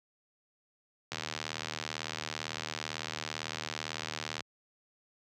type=click train; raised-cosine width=0.2 ms; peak=-17 dBFS; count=257; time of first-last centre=1.12-4.406 s; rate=77.9 Hz; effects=high-pass 80 Hz 12 dB/octave